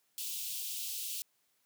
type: high-pass noise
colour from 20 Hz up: white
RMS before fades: -39 dBFS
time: 0.18-1.22 s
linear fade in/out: 0 ms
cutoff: 2700 Hz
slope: 48 dB/octave
effects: white hiss -75 dBFS RMS until 1.65 s + high-pass 100 Hz 12 dB/octave